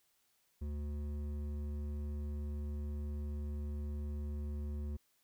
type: tone with hard clipping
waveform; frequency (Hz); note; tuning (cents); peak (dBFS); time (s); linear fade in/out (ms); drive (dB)
sine; 73.42; D2; 0; -39; 0.61-4.97; 10; 10
effects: white hiss -75 dBFS RMS until 5.23 s